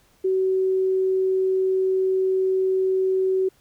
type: tone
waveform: sine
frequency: 377.7 Hz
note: F#4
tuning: 36 cents sharp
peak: -18 dBFS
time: 0.24-3.49 s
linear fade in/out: 10 ms
effects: pink hiss -60 dBFS RMS until 3.6 s